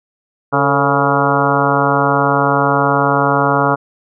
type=harmonic tone with a mistuned harmonic; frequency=140 Hz; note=C#3; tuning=18 cents sharp; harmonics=1 / 2 / 3 / 4 / 5 / 6 / 7 / 8 / 9 / 10; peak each=-20 / -20 / -20 / -20 / -20 / -20 / -20 / -20 / -20 / -20 dBFS; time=0.52-3.76 s; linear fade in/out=20 ms; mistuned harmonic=3; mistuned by=+75 cents; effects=none